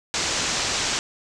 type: low-pass noise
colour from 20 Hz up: white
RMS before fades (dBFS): -25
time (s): 0.14-0.99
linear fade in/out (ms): 0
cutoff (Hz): 7500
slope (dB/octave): 48
effects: none